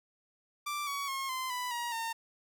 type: tone with pitch steps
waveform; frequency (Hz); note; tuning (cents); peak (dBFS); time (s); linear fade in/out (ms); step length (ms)
sawtooth; 1174.7 / 1126.2 / 1079.7 / 1035.1 / 992.4 / 951.4 / 912.1; D6 / C#6 / C#6 / C6 / B5 / A#5 / A#5; 0 / +27 / -46 / -19 / +8 / +35 / -38; -30; 0.66-2.13; 10; 210
effects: none